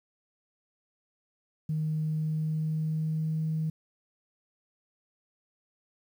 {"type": "tone with pitch glide", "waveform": "sine", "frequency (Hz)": [155.56, 157.91], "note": ["D#3", "D#3"], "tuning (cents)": [0, 26], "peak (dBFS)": -26, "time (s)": [1.69, 3.7], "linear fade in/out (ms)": 5, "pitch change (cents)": 26, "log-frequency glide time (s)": [2.09, 3.44], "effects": ["tanh soft clip ceiling -22 dBFS", "10-bit"]}